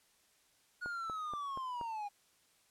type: linear sweep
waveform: triangle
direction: down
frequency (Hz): 1459 to 804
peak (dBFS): -36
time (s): 0.81-2.09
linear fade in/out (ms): 20
type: click train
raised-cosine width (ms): 1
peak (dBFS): -31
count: 5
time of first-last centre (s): 0.86-1.812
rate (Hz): 4.2
effects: white hiss -70 dBFS RMS until 2.7 s + low-pass 11000 Hz 12 dB/octave